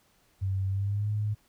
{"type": "tone with pitch glide", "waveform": "sine", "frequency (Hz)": [96.1, 105.4], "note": ["G2", "G#2"], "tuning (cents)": [-34, 26], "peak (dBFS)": -26, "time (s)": [0.41, 1.35], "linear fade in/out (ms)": 20, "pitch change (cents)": 160, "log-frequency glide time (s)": [0.68, 1.1], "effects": ["pink hiss -66 dBFS RMS until 1.48 s"]}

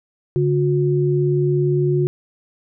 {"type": "tone pair together", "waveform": "sine", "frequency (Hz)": [143.14, 360.7], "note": ["D3", "F#4"], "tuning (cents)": [-44, -44], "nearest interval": "octave + major third", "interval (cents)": 1600, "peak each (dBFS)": [-17, -18], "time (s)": [0.36, 2.07], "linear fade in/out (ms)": 0, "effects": []}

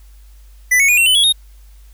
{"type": "tone with pitch steps", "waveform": "square", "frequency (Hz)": [1992, 2210, 2452, 2721, 3019, 3350, 3717], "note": ["B6", "C#7", "D#7", "F7", "F#7", "G#7", "A#7"], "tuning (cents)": [14, -6, -26, -46, 34, 14, -6], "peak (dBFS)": -10, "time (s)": [0.71, 1.326], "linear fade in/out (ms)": 10, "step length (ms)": 88, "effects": ["added 50 Hz sine -39 dBFS peak until 1.93 s", "white hiss -55 dBFS RMS until 1.93 s"]}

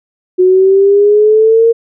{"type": "exponential sweep", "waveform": "sine", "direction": "up", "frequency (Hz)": [364, 464.1], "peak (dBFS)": -4, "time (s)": [0.38, 1.73], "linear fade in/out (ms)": 20, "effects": []}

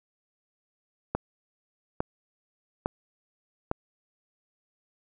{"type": "click train", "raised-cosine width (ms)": 1, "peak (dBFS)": -12, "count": 4, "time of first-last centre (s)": [1.15, 3.714], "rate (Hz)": 1.17, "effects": []}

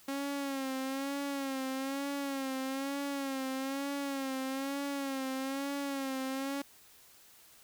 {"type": "tone with vibrato", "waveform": "sawtooth", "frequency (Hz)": 272.5, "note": "C#4", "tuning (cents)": -29, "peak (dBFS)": -30, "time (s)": [0.08, 6.62], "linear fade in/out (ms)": 5, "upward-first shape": "sine", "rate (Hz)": 1.1, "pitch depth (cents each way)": 59, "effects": ["white hiss -59 dBFS RMS until 7.63 s"]}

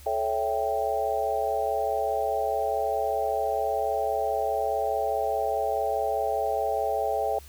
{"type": "chord", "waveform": "sine", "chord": "A dominant seventh", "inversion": "none", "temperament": "equal with one note detuned", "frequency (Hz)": [433.4, 554.4, 659.3, 784], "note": ["A4", "C#5", "E5", "G5"], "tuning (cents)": [-26, 0, 0, 0], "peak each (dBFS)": [-31, -31, -29, -28], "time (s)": [0.06, 7.39], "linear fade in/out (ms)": 5, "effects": ["added 71 Hz sine -46 dBFS peak until 7.48 s", "white hiss -52 dBFS RMS until 7.48 s"]}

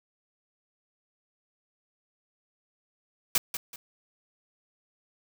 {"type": "noise with echo", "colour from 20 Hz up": "white", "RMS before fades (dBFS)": -23, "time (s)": [3.35, 3.38], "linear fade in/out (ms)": 2, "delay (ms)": 190, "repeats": 2, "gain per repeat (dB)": -10, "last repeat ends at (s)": 3.76, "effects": []}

